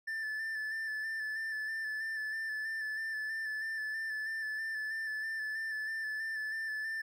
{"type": "tone with vibrato", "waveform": "triangle", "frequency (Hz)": 1760, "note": "A6", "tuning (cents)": 0, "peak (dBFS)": -33, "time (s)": [0.07, 7.02], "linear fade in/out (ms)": 10, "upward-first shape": "square", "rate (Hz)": 3.1, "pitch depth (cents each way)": 23, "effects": []}